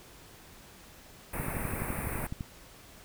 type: band-stop noise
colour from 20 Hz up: pink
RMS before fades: -36 dBFS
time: 1.33-2.27 s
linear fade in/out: 5 ms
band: 2600 to 8400 Hz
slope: 96 dB/octave
type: click train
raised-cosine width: 5 ms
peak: -23 dBFS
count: 13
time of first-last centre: 1.4-2.408 s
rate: 11.9 Hz
effects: pink hiss -53 dBFS RMS until 3.04 s